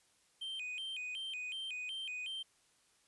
triangle tone with vibrato, 2794 Hz, F7, in tune, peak -38 dBFS, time 0.41-2.43 s, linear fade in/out 10 ms, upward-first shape square, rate 2.7 Hz, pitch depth 200 cents each way, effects white hiss -71 dBFS RMS until 3.07 s + resampled to 24000 Hz

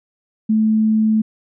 sine tone, 218 Hz, A3, 16 cents flat, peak -12 dBFS, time 0.49-1.22 s, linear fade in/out 10 ms, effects none

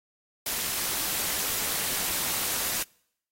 white noise with amplitude modulation, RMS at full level -26 dBFS, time 0.46-2.83 s, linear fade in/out 5 ms, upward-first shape sine, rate 250 Hz, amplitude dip 65%, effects noise-tail reverb RT60 0.7 s tail -26 dB re dry + AAC 48 kbps

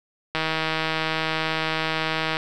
click train, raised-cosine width 0.3 ms, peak -8 dBFS, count 322, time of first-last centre 0.35-2.369 s, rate 159 Hz, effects none

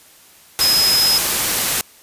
sine tone in noise, 5090 Hz, D#8, 39 cents sharp, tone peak -13 dBFS, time 0.61-1.18 s, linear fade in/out 0 ms, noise white, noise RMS -18 dBFS, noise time 0.59-1.81 s, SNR +2 dB, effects white hiss -47 dBFS RMS until 2.02 s + resampled to 32000 Hz

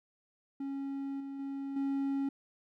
triangle tone with level steps, 275.2 Hz, C#4, 12 cents flat, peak -33 / -37 / -34 / -28 dBFS, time 0.6-2.29 s, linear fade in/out 5 ms, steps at 1.2 / 1.39 / 1.76 s, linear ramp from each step 5 ms, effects none

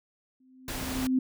sine tone with exponential growth, 258.7 Hz, C4, 19 cents flat, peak -20 dBFS, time 0.4-1.19 s, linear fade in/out 5 ms, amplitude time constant 170 ms
pink noise, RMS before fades -35 dBFS, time 0.68-1.07 s, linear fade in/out 2 ms
effects none

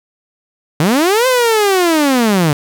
sawtooth linear two-way sweep, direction up then down, 139.7 to 523 to 140.5 Hz, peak -6 dBFS, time 0.8-2.53 s, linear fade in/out 2 ms, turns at 1.27 s, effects 7-bit

